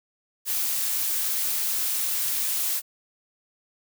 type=noise; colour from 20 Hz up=blue; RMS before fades=-26 dBFS; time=0.45-2.82 s; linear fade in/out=50 ms; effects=none